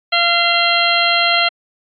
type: harmonic tone with a mistuned harmonic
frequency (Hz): 688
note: F5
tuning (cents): -26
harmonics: 1 / 2 / 3 / 4 / 5 / 6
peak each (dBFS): -19 / -19 / -19 / -19 / -19 / -19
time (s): 0.12-1.49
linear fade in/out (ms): 10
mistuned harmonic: 5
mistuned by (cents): -110
effects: AAC 64 kbps